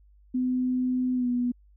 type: tone with pitch glide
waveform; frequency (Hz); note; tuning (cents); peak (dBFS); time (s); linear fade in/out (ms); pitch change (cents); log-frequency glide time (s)
sine; 253.3 to 245; B3 to B3; +44 to -14; -23; 0.34-1.52; 10; -58; 1.14-1.28
effects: added 50 Hz sine -54 dBFS peak until 1.76 s